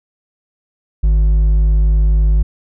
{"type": "tone with hard clipping", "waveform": "sine", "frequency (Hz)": 51.91, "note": "G#1", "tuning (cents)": 0, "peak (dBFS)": -10, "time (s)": [1.03, 2.43], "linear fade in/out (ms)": 10, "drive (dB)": 4, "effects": []}